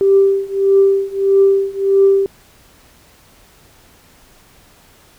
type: tone with tremolo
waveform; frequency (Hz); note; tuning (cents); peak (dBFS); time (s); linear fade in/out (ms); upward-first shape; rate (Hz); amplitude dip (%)
sine; 392; G4; 0; -5; 0.01-2.26; 0; triangle; 1.6; 95
effects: tanh soft clip ceiling -1 dBFS + pink hiss -48 dBFS RMS until 5.18 s